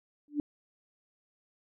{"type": "tone with exponential growth", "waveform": "sine", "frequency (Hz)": 293.7, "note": "D4", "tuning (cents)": 0, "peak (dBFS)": -23, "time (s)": [0.28, 0.4], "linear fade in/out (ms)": 1, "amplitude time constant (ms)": 25, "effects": []}